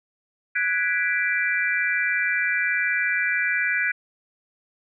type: chord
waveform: sine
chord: G# half-diminished seventh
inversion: third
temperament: equal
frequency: 1480 / 1661.2 / 1975.5 / 2349 Hz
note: F#6 / G#6 / B6 / D7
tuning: 0 / 0 / 0 / 0 cents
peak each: -26 dBFS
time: 0.55-3.92 s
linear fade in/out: 10 ms
effects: none